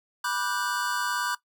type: chord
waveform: square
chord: G major seventh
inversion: first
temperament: just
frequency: 980 / 1176 / 1470 / 1568 Hz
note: B5 / D6 / F#6 / G6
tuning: -14 / +2 / -12 / 0 cents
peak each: -33 dBFS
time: 0.24-1.35 s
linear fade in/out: 5 ms
effects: noise-tail reverb RT60 0.1 s tail -17 dB re dry